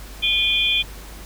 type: tone cluster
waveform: sine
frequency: 2433 / 3159 / 3438 Hz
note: D#7 / G7 / A7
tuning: -39 / +13 / -41 cents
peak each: -21 dBFS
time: 0.22-0.83 s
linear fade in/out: 20 ms
effects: added 50 Hz sine -36 dBFS peak until 1.25 s + pink hiss -41 dBFS RMS until 1.25 s